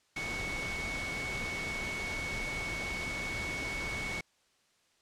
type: tone in noise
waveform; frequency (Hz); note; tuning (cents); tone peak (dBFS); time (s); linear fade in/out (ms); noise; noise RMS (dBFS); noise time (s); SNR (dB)
sine; 2217; C#7; 0; -36; 0.16-4.21; 5; pink; -39; 0.16-4.21; 0
effects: white hiss -70 dBFS RMS until 5.01 s + low-pass 7000 Hz 12 dB/octave